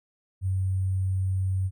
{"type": "tone with sample-and-hold", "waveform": "sine", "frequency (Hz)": 94.4, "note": "F#2", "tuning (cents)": 35, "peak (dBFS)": -23, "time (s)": [0.41, 1.71], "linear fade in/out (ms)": 50, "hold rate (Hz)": 8820, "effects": []}